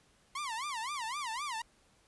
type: tone with vibrato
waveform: sawtooth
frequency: 1028 Hz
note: C6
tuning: 31 cents flat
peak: -32 dBFS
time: 0.35-1.62 s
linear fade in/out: 5 ms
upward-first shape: sine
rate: 3.9 Hz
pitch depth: 270 cents each way
effects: pink hiss -67 dBFS RMS until 2.07 s + resampled to 24000 Hz